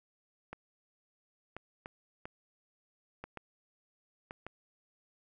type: clicks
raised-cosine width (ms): 0.5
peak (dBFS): -27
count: 8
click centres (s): 0.53 / 1.566 / 1.859 / 2.255 / 3.24 / 3.373 / 4.309 / 4.466
effects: none